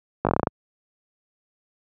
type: slowing click train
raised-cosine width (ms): 1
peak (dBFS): -5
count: 9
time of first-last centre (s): 0.25-0.471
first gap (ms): 18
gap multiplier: 1.12
effects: high-pass 80 Hz 12 dB/octave